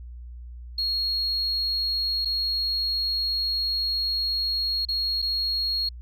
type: tone with dropouts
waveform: sine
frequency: 4297 Hz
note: C8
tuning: 45 cents sharp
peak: -22 dBFS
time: 0.78-5.89 s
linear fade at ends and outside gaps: 5 ms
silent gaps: 2.249-2.255 / 4.852-4.886 / 5.219-5.224 s
effects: tanh soft clip ceiling -19 dBFS + added 60 Hz sine -37 dBFS peak until 6.01 s